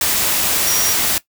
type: tone in noise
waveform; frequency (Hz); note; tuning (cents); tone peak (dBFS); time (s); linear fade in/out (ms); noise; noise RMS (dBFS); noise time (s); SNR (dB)
sine; 5700; F8; +34; -20; 0.67-0.93; 2; white; -17; 0.01-1.18; -6
effects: noise-tail reverb RT60 0.1 s tail -17 dB re dry